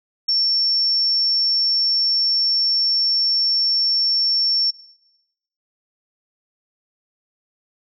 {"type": "tone", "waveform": "sine", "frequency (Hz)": 5440, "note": "F8", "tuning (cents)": -46, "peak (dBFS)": -15, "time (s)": [0.28, 4.71], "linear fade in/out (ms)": 10, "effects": ["noise-tail reverb RT60 0.9 s tail -19 dB re dry"]}